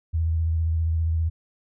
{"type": "tone with vibrato", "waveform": "sine", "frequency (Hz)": 81.4, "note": "E2", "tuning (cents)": -21, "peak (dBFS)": -20, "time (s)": [0.13, 1.3], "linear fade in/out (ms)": 20, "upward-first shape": "triangle", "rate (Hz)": 15, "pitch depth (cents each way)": 43, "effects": []}